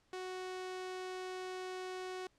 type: tone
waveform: sawtooth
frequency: 370 Hz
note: F#4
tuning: in tune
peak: -37 dBFS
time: 0.13-2.27 s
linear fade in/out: 2 ms
effects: pink hiss -73 dBFS RMS until 2.38 s + low-pass 7000 Hz 12 dB/octave